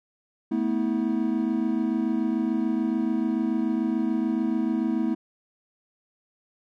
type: chord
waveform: triangle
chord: A suspended second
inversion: none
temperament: equal with one note detuned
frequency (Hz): 220 / 246.9 / 322.1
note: A3 / B3 / E4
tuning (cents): 0 / 0 / -40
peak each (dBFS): -25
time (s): 0.51-5.15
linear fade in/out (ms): 10
effects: none